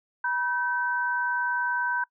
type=tone pair together; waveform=sine; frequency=970.1 / 1540 Hz; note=B5 / G6; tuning=-31 / -31 cents; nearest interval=minor sixth; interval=800 cents; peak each=-28 / -26 dBFS; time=0.24-2.04 s; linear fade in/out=5 ms; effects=noise-tail reverb RT60 0.1 s tail -24 dB re dry